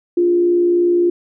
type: tone with frequency modulation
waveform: sine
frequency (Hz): 349.2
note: F4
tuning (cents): 0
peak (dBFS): -11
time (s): 0.17-1.1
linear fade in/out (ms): 5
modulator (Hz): 63.2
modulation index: 0.28
effects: none